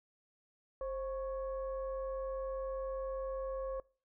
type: tone with frequency modulation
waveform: sine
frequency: 530 Hz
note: C5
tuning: 22 cents sharp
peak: -36 dBFS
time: 0.81-3.8 s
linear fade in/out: 2 ms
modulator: 575 Hz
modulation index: 0.58
effects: noise-tail reverb RT60 0.4 s tail -24 dB re dry